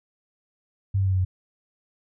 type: tone with pitch steps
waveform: sine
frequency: 98 / 96.48 / 94.99 / 93.52 / 92.07 Hz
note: G2 / G2 / F#2 / F#2 / F#2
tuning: 0 / -27 / +46 / +19 / -8 cents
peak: -19 dBFS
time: 0.94-1.25 s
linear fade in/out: 10 ms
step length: 62 ms
effects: none